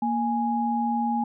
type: tone pair together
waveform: sine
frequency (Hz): 233.6 / 830.6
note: A#3 / G#5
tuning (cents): +4 / 0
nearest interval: octave + minor seventh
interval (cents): 2196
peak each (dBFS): -25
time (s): 0.02-1.24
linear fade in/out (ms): 5
effects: none